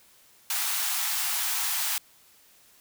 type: high-pass noise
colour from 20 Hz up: white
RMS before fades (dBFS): -28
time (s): 0.5-1.98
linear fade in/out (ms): 2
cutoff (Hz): 720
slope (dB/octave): 96
effects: white hiss -58 dBFS RMS until 2.8 s